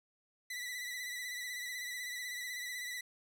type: tone with vibrato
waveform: sawtooth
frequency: 1977 Hz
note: B6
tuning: 1 cent sharp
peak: -36 dBFS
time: 0.5-3.01 s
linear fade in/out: 5 ms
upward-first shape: sine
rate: 16 Hz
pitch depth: 43 cents each way
effects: none